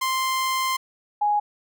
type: tone pair in turn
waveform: sawtooth / sine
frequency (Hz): 1046.5 / 830.6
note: C6 / G#5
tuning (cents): 0 / 0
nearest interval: major third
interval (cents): 400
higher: first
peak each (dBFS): -18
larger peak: neither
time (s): 0.01-0.77 / 1.21-1.4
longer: first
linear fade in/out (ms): 10
effects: none